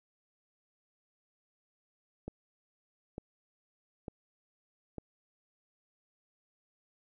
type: click train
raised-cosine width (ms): 2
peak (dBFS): -26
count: 4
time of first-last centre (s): 2.28-4.983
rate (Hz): 1.11
effects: none